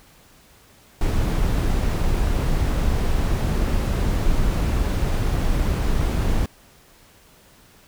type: noise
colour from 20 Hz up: brown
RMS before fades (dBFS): -20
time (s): 1.01-6.46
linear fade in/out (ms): 2
effects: pink hiss -52 dBFS RMS until 7.87 s